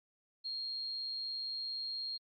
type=tone; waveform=sine; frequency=4239 Hz; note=C8; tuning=22 cents sharp; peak=-37 dBFS; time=0.44-2.18 s; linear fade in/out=20 ms; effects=AAC 64 kbps